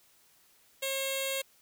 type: tone with notch filter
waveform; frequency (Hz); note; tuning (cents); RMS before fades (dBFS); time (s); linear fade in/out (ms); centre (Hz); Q
10% pulse; 540; C#5; -45; -33; 0.82-1.42; 10; 1300; 0.51
effects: white hiss -64 dBFS RMS until 1.61 s